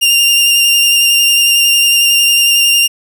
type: tone with vibrato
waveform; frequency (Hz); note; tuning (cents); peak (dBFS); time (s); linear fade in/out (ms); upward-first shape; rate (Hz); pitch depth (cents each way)
sawtooth; 2794; F7; 0; -4; 0.01-2.88; 20; square; 11; 12
effects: none